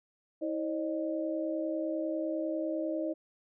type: tone cluster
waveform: sine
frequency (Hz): 322.4 / 540 / 610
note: E4 / C#5 / D#5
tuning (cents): -38 / -45 / -34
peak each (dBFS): -33 / -38 / -35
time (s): 0.41-3.14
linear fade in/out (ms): 20
effects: none